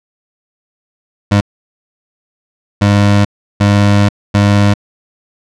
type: tone bursts at uneven times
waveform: 25% pulse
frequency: 101.8 Hz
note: G#2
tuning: 34 cents flat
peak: -3 dBFS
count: 4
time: 1.31-1.41 / 2.81-3.25 / 3.6-4.09 / 4.34-4.74 s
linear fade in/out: 10 ms
effects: low-pass 6000 Hz 12 dB/octave